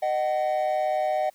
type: tone pair together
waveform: triangle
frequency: 615 / 752.7 Hz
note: D#5 / F#5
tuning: -20 / +29 cents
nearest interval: minor third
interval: 349 cents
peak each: -22 dBFS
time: 0.02-1.3 s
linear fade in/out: 10 ms
effects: tanh soft clip ceiling -17 dBFS + white hiss -61 dBFS RMS until 1.34 s